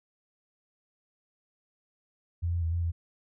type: tone with pitch steps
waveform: sine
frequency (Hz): 85.5 / 86 / 82.2 / 85.8 / 84.2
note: F2 / F2 / E2 / F2 / E2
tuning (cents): -36 / -26 / -4 / -30 / +37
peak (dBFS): -26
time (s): 2.42-2.92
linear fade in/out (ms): 20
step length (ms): 100
effects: none